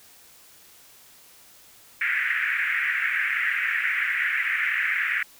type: band-pass noise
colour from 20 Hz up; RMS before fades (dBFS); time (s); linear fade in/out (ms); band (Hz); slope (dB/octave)
pink; -25; 2.01-5.23; 5; 1600 to 2300; 48
effects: white hiss -52 dBFS RMS until 5.39 s